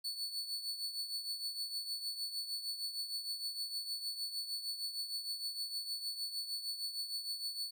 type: tone with tremolo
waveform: 40% pulse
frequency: 4446 Hz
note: C#8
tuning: 4 cents sharp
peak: -34 dBFS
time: 0.04-7.71 s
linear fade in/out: 10 ms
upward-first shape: triangle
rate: 6.5 Hz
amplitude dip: 70%
effects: none